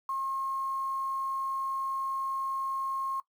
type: tone with quantisation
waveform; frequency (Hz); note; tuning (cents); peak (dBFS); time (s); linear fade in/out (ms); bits
sine; 1075; C6; +47; -30; 0.09-3.2; 2; 9
effects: noise-tail reverb RT60 0.1 s tail -18 dB re dry